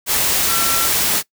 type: tone in noise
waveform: sine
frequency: 1350 Hz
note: E6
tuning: 41 cents sharp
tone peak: -23 dBFS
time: 0.47-0.9 s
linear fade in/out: 50 ms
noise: white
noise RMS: -17 dBFS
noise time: 0.06-1.23 s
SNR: -9 dB
effects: noise-tail reverb RT60 0.1 s tail -21 dB re dry